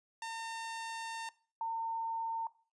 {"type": "tone pair in turn", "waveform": ["sawtooth", "sine"], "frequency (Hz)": [908, 908], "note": ["A#5", "A#5"], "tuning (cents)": [-46, -46], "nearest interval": "unison", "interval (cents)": 0, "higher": "neither", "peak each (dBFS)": [-35, -33], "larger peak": "second", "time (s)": [[0.22, 1.29], [1.61, 2.47]], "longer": "first", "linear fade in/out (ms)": 2, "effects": ["noise-tail reverb RT60 0.4 s tail -20 dB re dry", "resampled to 22050 Hz"]}